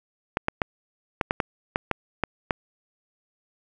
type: clicks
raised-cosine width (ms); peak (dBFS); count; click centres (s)
0.5; -7; 10; 0.371 / 0.484 / 0.618 / 1.212 / 1.309 / 1.402 / 1.759 / 1.913 / 2.237 / 2.508
effects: none